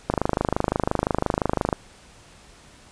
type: click train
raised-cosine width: 1 ms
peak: -6 dBFS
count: 43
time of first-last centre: 0.1-1.728 s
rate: 25.8 Hz
effects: pink hiss -50 dBFS RMS until 2.91 s + resampled to 22050 Hz